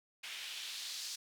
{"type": "noise with band-pass filter sweep", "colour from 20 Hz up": "white", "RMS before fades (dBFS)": -44, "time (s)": [0.23, 1.16], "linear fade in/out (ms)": 10, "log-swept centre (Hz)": [2500, 5000], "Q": 1.8, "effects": []}